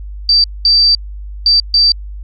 sine tone bursts at uneven times, 4657 Hz, D8, 15 cents flat, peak -6 dBFS, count 4, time 0.29-0.44 / 0.65-0.95 / 1.46-1.6 / 1.74-1.92 s, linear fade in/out 2 ms, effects added 50 Hz sine -24 dBFS peak until 2.23 s

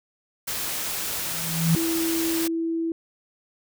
white noise, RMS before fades -29 dBFS, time 0.47-2.48 s, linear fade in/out 10 ms
sine tone with exponential growth, 164.81 Hz, E3, in tune, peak -14 dBFS, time 1.15-1.75 s, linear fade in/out 0 ms, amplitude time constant 130 ms
sine tone, 329.6 Hz, E4, in tune, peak -23 dBFS, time 1.76-2.92 s, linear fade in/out 2 ms
effects none

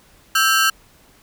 sawtooth ring-modulated tone, 1448 Hz, F#6, 38 cents flat, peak -7 dBFS, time 0.35-0.7 s, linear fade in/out 5 ms, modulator 130 Hz, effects pink hiss -52 dBFS RMS until 1.22 s

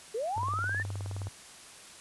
sine linear sweep, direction up, 408.1 to 1824 Hz, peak -30 dBFS, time 0.14-0.83 s, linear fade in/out 10 ms
sine tone, 98 Hz, G2, in tune, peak -34 dBFS, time 0.36-1.29 s, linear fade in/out 10 ms
click train, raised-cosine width 1 ms, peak -29 dBFS, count 18, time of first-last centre 0.38-1.27 s, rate 19.1 Hz
effects white hiss -50 dBFS RMS until 2 s + resampled to 24000 Hz

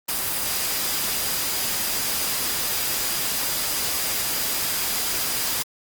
sine tone in noise, 4900 Hz, D#8, 27 cents flat, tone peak -34 dBFS, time 0.08-5.63 s, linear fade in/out 10 ms, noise white, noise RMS -25 dBFS, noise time 0.08-5.63 s, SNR -12 dB, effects Opus 32 kbps

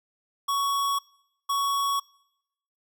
square tone pair in turn, 1117 / 1117 Hz, C#6 / C#6, +13 / +13 cents, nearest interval unison, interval 0 cents, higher neither, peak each -24 dBFS, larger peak neither, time 0.48-0.99 / 1.49-2 s, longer neither, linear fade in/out 10 ms, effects noise-tail reverb RT60 0.9 s tail -26 dB re dry

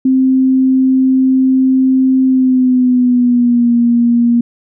sine tone with pitch glide, 261.6 to 237.1 Hz, C4 to A#3, 0 to +30 cents, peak -7 dBFS, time 0.05-4.41 s, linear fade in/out 5 ms, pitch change -170 cents, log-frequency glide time 2.25-3.73 s, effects none

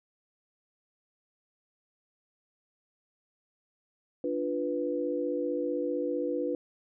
sine chord, B diminished, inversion first, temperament equal, 293.7 / 349.2 / 493.9 Hz, D4 / F4 / B4, 0 / 0 / 0 cents, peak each -33 / -34 / -31 dBFS, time 4.24-6.55 s, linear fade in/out 2 ms, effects none

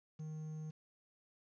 triangle tone with quantisation, 155.56 Hz, D#3, in tune, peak -40 dBFS, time 0.19-0.71 s, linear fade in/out 10 ms, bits 11, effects resampled to 16000 Hz

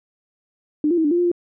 sine tone with pitch steps, 300.4 / 347.5 / 321.6 / 292.8 / 346.8 / 352.3 / 348.2 Hz, D4 / F4 / E4 / D4 / F4 / F4 / F4, +39 / -9 / -43 / -5 / -12 / +15 / -5 cents, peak -15 dBFS, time 0.84-1.316 s, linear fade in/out 2 ms, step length 68 ms, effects none

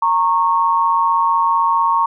sine tone pair together, 923 / 1098.7 Hz, A#5 / C#6, -17 / -16 cents, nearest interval minor third, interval 301 cents, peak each -15 dBFS, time 0.02-2.06 s, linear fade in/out 5 ms, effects none

